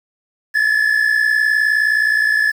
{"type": "tone pair together", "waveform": "triangle", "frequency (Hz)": [1714, 1773.4], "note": ["A6", "A6"], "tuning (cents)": [-46, 13], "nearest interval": "minor second", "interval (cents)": 59, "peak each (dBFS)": [-12, -17], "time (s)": [0.54, 2.52], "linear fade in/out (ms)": 20, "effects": ["7-bit"]}